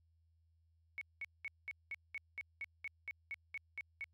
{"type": "tone bursts", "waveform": "sine", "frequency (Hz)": 2217, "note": "C#7", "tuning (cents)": 0, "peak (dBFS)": -40, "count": 14, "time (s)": [0.98, 4.042], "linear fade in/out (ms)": 0, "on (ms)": 33, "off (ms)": 200, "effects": ["added 82 Hz sine -70 dBFS peak until 4.13 s"]}